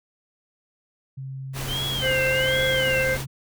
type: tone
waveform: sine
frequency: 133.8 Hz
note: C3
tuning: 39 cents sharp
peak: -31 dBFS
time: 1.17-3.27 s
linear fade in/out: 10 ms
type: band-stop noise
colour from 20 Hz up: pink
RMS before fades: -32 dBFS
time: 1.53-3.26 s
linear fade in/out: 50 ms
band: 120 to 180 Hz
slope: 96 dB/octave
type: tone with vibrato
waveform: sine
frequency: 3000 Hz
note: F#7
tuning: 23 cents sharp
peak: -26 dBFS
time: 1.67-3.06 s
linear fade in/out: 50 ms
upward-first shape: sine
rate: 1.3 Hz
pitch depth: 190 cents each way
type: harmonic tone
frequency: 523.3 Hz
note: C5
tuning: in tune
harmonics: 1 / 3 / 4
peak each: -23 / -26 / -26 dBFS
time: 2.01-3.18 s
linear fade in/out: 50 ms
effects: none